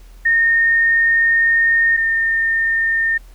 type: tone pair in turn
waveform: sine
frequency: 1836 / 1818.1 Hz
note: A#6 / A#6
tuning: -27 / -44 cents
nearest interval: unison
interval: 17 cents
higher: first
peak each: -11 / -14 dBFS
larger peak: first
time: 0.25-1.97 / 1.97-3.18 s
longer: first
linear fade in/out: 10 ms
effects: added 41 Hz sine -38 dBFS peak until 3.34 s + pink hiss -52 dBFS RMS until 3.34 s